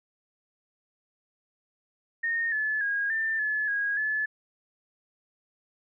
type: tone with pitch steps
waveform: sine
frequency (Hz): 1841 / 1726 / 1636 / 1787 / 1718 / 1644 / 1725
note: A#6 / A6 / G#6 / A6 / A6 / G#6 / A6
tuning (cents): -22 / -34 / -26 / +26 / -42 / -18 / -35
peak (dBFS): -25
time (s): 2.23-4.26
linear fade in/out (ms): 10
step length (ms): 290
effects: none